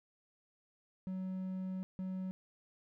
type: tone bursts at uneven times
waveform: triangle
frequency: 187.1 Hz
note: F#3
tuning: 20 cents sharp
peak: -35 dBFS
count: 2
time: 1.07-1.83 / 1.99-2.31 s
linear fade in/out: 0 ms
effects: none